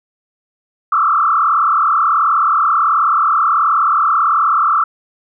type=tone with frequency modulation; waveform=sine; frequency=1244.5 Hz; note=D#6; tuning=in tune; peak=-10 dBFS; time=0.92-4.84 s; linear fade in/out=5 ms; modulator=38.6 Hz; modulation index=3.1; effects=none